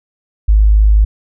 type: tone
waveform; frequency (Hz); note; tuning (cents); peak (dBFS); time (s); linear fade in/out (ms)
sine; 52.3; G#1; +13; -5; 0.48-1.05; 10
effects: none